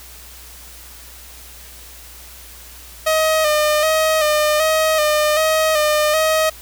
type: tone with vibrato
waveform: sawtooth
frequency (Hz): 618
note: D#5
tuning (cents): -12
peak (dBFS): -10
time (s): 3.06-6.5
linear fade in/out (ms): 10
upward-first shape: square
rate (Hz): 1.3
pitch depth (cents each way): 37
effects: added 60 Hz sine -42 dBFS peak until 6.61 s + white hiss -40 dBFS RMS until 6.61 s